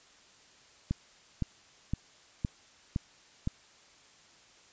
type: click train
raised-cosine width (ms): 5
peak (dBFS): -17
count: 6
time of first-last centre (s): 0.91-3.474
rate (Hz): 1.95
effects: white hiss -59 dBFS RMS until 4.72 s + resampled to 16000 Hz